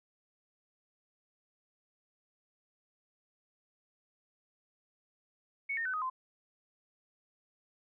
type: tone with pitch steps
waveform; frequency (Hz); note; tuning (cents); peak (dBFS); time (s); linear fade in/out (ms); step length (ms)
sine; 2218 / 1833.1 / 1514.9 / 1252 / 1034.7; C#7 / A#6 / F#6 / D#6 / C6; 0 / -30 / +40 / +10 / -20; -32; 5.69-6.1; 10; 82
effects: none